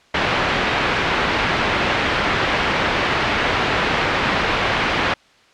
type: low-pass noise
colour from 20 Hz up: white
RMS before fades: -19 dBFS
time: 0.14-5.14 s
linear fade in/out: 5 ms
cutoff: 2400 Hz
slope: 12 dB/octave
effects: white hiss -52 dBFS RMS until 5.53 s + low-pass 4000 Hz 12 dB/octave